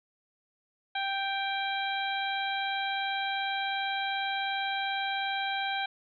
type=harmonic tone with a mistuned harmonic; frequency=784 Hz; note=G5; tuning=in tune; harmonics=1 / 2 / 3 / 4 / 5; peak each=-32 / -35 / -37 / -38 / -39 dBFS; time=0.95-5.86 s; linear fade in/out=5 ms; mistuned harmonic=4; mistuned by=+40 cents; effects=none